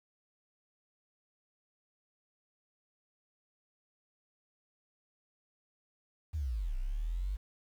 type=linear two-way sweep; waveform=sine; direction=down then up; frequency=82.41 to 30.19 to 50.4 Hz; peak=-31 dBFS; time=6.33-7.37 s; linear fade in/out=20 ms; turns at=6.76 s; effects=tanh soft clip ceiling -27 dBFS + 10-bit